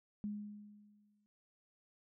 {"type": "tone with exponential decay", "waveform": "sine", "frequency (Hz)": 207.7, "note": "G#3", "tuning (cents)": 0, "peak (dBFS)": -36, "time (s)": [0.24, 1.26], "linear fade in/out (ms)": 0, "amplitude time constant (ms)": 220, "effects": []}